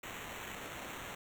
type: noise with sample-and-hold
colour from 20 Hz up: white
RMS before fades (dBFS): -45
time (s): 0.03-1.15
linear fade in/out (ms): 5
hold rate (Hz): 4900
effects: none